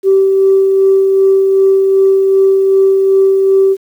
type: tone with tremolo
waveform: sine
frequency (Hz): 387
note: G4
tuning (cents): -22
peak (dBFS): -4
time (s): 0.03-3.77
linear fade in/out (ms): 50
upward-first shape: sine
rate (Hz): 2.6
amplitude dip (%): 30
effects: tanh soft clip ceiling 0 dBFS + 7-bit